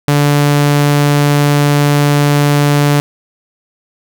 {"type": "tone", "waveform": "sawtooth", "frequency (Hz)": 145.1, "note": "D3", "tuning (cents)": -21, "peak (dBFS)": -4, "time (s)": [0.08, 3], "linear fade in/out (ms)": 0, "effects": []}